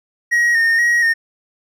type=tone with vibrato; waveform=triangle; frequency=1864.7 Hz; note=A#6; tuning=in tune; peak=-10 dBFS; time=0.31-1.14 s; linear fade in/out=20 ms; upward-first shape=square; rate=2.1 Hz; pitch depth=29 cents each way; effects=none